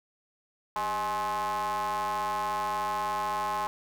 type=ring-modulated tone; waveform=square; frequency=110.8 Hz; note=A2; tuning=13 cents sharp; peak=-26 dBFS; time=0.76-3.67 s; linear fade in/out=0 ms; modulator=949 Hz; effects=none